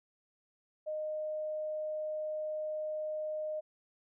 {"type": "tone", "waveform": "sine", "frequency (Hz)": 616, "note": "D#5", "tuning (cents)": -17, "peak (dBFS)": -34, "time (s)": [0.86, 3.61], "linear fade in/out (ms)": 20, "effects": []}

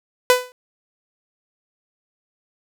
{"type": "tone with exponential decay", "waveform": "sawtooth", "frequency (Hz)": 500, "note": "B4", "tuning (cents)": 21, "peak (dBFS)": -4, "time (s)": [0.3, 0.52], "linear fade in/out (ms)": 0, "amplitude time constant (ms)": 47, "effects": []}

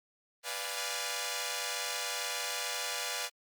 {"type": "chord", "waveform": "5% pulse", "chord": "B diminished seventh", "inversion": "none", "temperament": "equal", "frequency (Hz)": [493.9, 587.3, 698.5, 830.6], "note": ["B4", "D5", "F5", "Ab5"], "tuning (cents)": [0, 0, 0, 0], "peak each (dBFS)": -28, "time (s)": [0.43, 3.3], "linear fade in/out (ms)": 50, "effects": ["Opus 32 kbps"]}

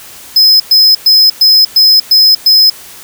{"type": "tone bursts", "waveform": "square", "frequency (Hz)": 5100, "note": "D#8", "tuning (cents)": 42, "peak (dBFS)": -3, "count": 7, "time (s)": [0.36, 2.7], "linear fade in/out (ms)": 5, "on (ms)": 240, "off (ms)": 110, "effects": ["white hiss -32 dBFS RMS until 3.03 s"]}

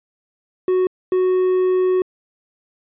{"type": "tone bursts at uneven times", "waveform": "triangle", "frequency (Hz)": 369.3, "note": "F#4", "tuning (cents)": -3, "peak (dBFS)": -12, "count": 2, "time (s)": [[0.68, 0.87], [1.12, 2.02]], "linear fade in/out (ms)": 2, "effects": ["resampled to 8000 Hz"]}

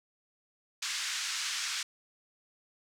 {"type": "band-pass noise", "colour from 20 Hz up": "white", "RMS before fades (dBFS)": -35, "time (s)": [0.82, 1.83], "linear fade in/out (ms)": 5, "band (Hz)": [1300, 6900], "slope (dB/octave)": 24, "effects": []}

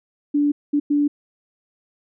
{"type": "tone bursts at uneven times", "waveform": "sine", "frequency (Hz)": 290.8, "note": "D4", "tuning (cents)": -17, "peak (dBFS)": -15, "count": 3, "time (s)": [[0.34, 0.52], [0.73, 0.8], [0.9, 1.08]], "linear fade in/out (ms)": 10, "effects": []}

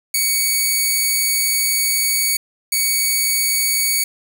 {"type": "tone pair in turn", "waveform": "5% pulse", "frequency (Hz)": [2242, 2242], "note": ["C#7", "C#7"], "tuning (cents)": [19, 19], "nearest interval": "unison", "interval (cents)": 0, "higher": "neither", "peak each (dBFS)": -6, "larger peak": "neither", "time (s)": [[0.14, 2.37], [2.72, 4.04]], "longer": "first", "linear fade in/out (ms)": 5, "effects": ["7-bit"]}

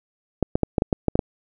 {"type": "clicks", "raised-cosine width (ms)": 2, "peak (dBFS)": -5, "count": 9, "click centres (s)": [0.427, 0.555, 0.633, 0.782, 0.821, 0.928, 1.083, 1.155, 1.192], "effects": []}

